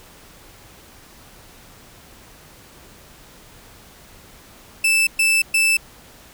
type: tone bursts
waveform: 40% pulse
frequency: 2640 Hz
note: E7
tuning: 2 cents sharp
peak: -13 dBFS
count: 3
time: 4.84-5.77 s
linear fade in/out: 5 ms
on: 230 ms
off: 120 ms
effects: pink hiss -46 dBFS RMS until 6.33 s